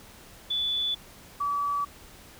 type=tone pair in turn; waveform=sine; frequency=3465 / 1147.3 Hz; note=A7 / D6; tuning=-27 / -41 cents; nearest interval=octave + perfect fifth; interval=1914 cents; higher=first; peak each=-25 dBFS; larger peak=neither; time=0.5-0.95 / 1.4-1.85 s; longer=neither; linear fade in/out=10 ms; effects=pink hiss -50 dBFS RMS until 2.39 s